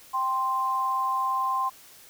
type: tone pair together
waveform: sine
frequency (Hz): 784 / 1046.5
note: G5 / C6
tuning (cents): 0 / 0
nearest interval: perfect fourth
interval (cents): 500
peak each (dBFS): -31 / -24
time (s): 0.13-1.7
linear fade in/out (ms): 20
effects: white hiss -51 dBFS RMS until 2.09 s